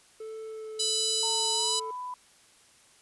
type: tone with vibrato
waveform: triangle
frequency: 437.9 Hz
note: A4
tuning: 8 cents flat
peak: -35 dBFS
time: 0.2-1.91 s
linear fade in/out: 5 ms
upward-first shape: sine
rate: 1.3 Hz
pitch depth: 11 cents each way
type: harmonic tone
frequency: 994 Hz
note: B5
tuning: 11 cents sharp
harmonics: 3 / 4 / 5 / 6 / 7 / 8 / 9 / 10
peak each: -35 / -30 / -32 / -40 / -35 / -35 / -44 / -37 dBFS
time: 0.79-1.8 s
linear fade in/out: 10 ms
type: tone with pitch glide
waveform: sine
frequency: 908 to 995.9 Hz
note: A#5 to B5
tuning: -46 to +14 cents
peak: -34 dBFS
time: 1.23-2.14 s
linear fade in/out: 2 ms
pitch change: +160 cents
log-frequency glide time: 1.52-1.76 s
effects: white hiss -59 dBFS RMS until 3.01 s + resampled to 24000 Hz